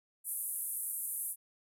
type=band-pass noise; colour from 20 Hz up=pink; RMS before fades=-38 dBFS; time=0.24-1.36 s; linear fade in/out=50 ms; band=9500 to 13000 Hz; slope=48 dB/octave; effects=none